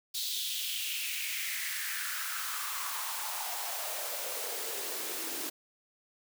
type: noise with high-pass filter sweep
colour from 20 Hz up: white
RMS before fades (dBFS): -36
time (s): 0.14-5.5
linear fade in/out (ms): 10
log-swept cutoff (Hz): 4000 to 300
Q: 3.9
effects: none